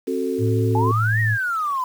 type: chord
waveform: sine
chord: F# diminished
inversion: second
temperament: just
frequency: 266.4 / 370 / 444 Hz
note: C4 / F#4 / A4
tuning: +31 / 0 / +16 cents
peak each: -25 dBFS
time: 0.07-0.92 s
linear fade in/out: 10 ms
type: tone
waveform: sine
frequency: 110.1 Hz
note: A2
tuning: 2 cents sharp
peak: -18 dBFS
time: 0.38-1.38 s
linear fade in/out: 50 ms
type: exponential two-way sweep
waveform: sine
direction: up then down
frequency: 828 to 1899 to 996 Hz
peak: -20 dBFS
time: 0.75-1.84 s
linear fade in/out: 2 ms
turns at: 1.2 s
effects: 7-bit